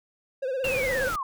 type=tone with vibrato; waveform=triangle; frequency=523.3 Hz; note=C5; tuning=in tune; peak=-24 dBFS; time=0.42-1.09 s; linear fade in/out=10 ms; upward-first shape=sine; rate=17 Hz; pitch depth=84 cents each way
type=noise; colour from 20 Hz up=pink; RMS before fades=-35 dBFS; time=0.64-1.16 s; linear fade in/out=5 ms
type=linear sweep; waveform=sine; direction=down; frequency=2794 to 1011 Hz; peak=-27 dBFS; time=0.64-1.23 s; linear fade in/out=2 ms
effects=none